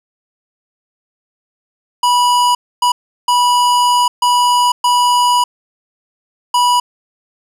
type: tone bursts at uneven times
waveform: square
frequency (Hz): 978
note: B5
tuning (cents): -17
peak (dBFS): -10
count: 6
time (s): 2.03-2.55 / 2.82-2.92 / 3.28-4.08 / 4.22-4.72 / 4.84-5.44 / 6.54-6.8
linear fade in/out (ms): 5
effects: low-pass 11000 Hz 12 dB/octave + 8-bit